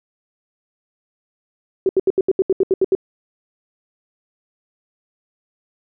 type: tone bursts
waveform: sine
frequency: 380.5 Hz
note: F#4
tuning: 48 cents sharp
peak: -11 dBFS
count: 11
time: 1.86-2.951 s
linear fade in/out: 2 ms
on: 31 ms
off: 75 ms
effects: none